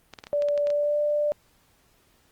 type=clicks; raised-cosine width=0.2 ms; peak=-22 dBFS; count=9; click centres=0.137 / 0.188 / 0.239 / 0.269 / 0.422 / 0.486 / 0.577 / 0.671 / 0.703 s
type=tone with pitch glide; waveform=sine; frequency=582 to 591.8 Hz; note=D5 to D5; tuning=-16 to +13 cents; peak=-21 dBFS; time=0.33-1.32 s; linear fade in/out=0 ms; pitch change=+29 cents; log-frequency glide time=0.68-0.99 s
effects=pink hiss -63 dBFS RMS until 2.31 s + Opus 32 kbps